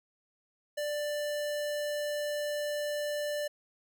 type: tone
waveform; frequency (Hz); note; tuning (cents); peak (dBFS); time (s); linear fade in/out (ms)
square; 590; D5; +8; -32; 0.77-3.48; 10
effects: none